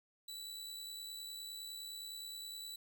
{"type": "tone with amplitude modulation", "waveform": "sawtooth", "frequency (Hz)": 3951, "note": "B7", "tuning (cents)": 0, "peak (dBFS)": -40, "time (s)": [0.28, 2.76], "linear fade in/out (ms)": 5, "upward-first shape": "sine", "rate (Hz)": 69.7, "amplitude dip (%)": 40, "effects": []}